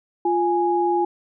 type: tone pair together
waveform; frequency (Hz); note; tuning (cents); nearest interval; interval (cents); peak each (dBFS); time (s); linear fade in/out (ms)
sine; 349.2 / 830.5; F4 / G#5; 0 / 0; octave + minor third; 1500; -20; 0.25-1.05; 5
effects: none